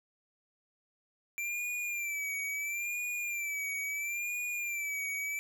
square tone with vibrato, 2349 Hz, D7, in tune, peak -34 dBFS, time 1.38-5.39 s, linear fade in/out 0 ms, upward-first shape sine, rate 0.74 Hz, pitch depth 71 cents each way, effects none

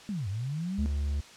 sine linear two-way sweep, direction down then up, 220 to 91 to 220 Hz, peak -30 dBFS, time 0.09-0.86 s, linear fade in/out 0 ms, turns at 0.28 s
triangle tone, 71.8 Hz, D2, 39 cents flat, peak -25 dBFS, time 0.78-1.21 s, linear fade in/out 10 ms
effects white hiss -50 dBFS RMS until 1.36 s + low-pass 6000 Hz 12 dB/octave

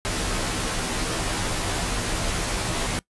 pink noise with comb filter, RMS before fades -26 dBFS, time 0.05-2.99 s, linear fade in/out 0 ms, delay 14 ms, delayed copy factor -0.9, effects noise-tail reverb RT60 0.1 s tail -21 dB re dry + resampled to 24000 Hz

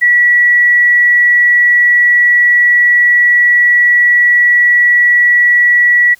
sine tone, 1940 Hz, B6, 31 cents flat, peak -5 dBFS, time 0.01-6.15 s, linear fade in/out 20 ms, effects white hiss -47 dBFS RMS until 6.19 s

